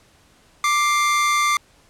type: tone pair together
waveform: 45% pulse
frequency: 1178.6 / 2100 Hz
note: D6 / C7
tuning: +6 / +6 cents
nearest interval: minor seventh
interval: 1000 cents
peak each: -18 / -21 dBFS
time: 0.64-1.57 s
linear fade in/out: 2 ms
effects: pink hiss -55 dBFS RMS until 1.89 s + low-pass 10000 Hz 12 dB/octave